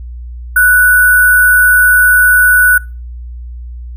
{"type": "tone with sample-and-hold", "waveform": "sine", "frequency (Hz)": 1480, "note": "F#6", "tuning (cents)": 0, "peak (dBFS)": -4, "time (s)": [0.56, 2.78], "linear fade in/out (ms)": 5, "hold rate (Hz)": 11025, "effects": ["noise-tail reverb RT60 0.3 s tail -23 dB re dry", "added 60 Hz sine -23 dBFS peak until 3.96 s"]}